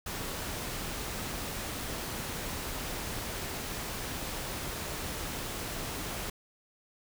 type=noise; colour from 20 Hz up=pink; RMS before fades=-37 dBFS; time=0.06-6.3 s; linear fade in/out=5 ms; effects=none